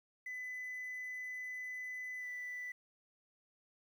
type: tone with pitch glide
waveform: sine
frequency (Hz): 2005 to 1984.3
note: B6 to B6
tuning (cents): +26 to +8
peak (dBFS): -39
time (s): 0.26-2.72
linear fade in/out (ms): 5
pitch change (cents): -18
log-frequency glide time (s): 2.18-2.28
effects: tanh soft clip ceiling -39 dBFS + 11-bit